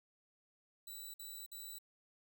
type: tone bursts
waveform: 5% pulse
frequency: 3951 Hz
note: B7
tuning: in tune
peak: -39 dBFS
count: 3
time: 0.87-1.786 s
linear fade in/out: 5 ms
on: 270 ms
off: 53 ms
effects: none